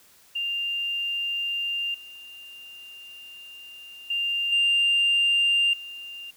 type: tone with level steps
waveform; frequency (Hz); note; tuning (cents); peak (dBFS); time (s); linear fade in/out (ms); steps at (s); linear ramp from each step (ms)
sine; 2794; F7; 0; -25 / -41 / -23 / -17 / -36; 0.35-6.31; 10; 1.94 / 4.1 / 4.52 / 5.73; 5
effects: tanh soft clip ceiling -15 dBFS + white hiss -56 dBFS RMS until 6.36 s